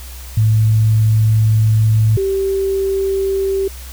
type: tone pair in turn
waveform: sine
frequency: 109.5 / 388.2 Hz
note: A2 / G4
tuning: -8 / -17 cents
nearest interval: octave + minor seventh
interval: 2191 cents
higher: second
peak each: -9 / -14 dBFS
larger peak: first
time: 0.37-2.17 / 2.17-3.68 s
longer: first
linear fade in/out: 5 ms
effects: added 63 Hz sine -30 dBFS peak until 3.92 s + white hiss -37 dBFS RMS until 3.92 s